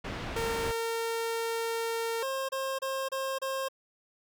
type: low-pass noise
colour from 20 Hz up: pink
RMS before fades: -37 dBFS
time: 0.04-0.72 s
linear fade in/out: 10 ms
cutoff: 3100 Hz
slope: 12 dB/octave
type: tone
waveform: sawtooth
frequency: 457.9 Hz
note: A#4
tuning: 31 cents flat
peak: -26 dBFS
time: 0.36-2.23 s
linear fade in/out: 5 ms
type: tone bursts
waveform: 25% pulse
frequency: 534 Hz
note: C5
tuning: 35 cents sharp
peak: -27 dBFS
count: 5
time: 2.22-3.686 s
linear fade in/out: 10 ms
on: 270 ms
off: 29 ms
effects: none